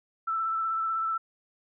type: tone with vibrato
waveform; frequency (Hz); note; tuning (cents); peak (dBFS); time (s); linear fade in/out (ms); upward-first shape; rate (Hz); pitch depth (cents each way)
sine; 1326; E6; +10; -26; 0.27-1.18; 10; sine; 16; 19
effects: none